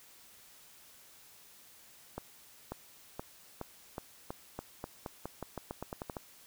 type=accelerating click train; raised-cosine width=1 ms; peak=-24 dBFS; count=18; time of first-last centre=2.18-6.168 s; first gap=540 ms; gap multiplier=0.88; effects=white hiss -58 dBFS RMS until 6.46 s